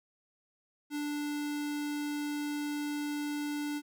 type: tone with notch filter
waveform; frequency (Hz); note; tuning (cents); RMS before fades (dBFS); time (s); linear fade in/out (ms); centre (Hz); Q
square; 293.7; D4; 0; -35; 0.9-3.82; 50; 710; 1.7
effects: none